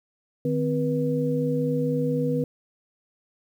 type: tone cluster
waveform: sine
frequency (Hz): 152.9 / 257 / 484.6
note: D#3 / C4 / B4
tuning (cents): -30 / -31 / -33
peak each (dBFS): -26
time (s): 0.45-2.44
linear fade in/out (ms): 2
effects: 9-bit